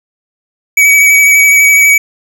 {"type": "tone with vibrato", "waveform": "square", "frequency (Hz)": 2272, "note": "C#7", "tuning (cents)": 42, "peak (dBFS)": -4, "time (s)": [0.77, 1.98], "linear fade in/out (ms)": 5, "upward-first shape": "sine", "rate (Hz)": 12, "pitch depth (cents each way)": 20, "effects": []}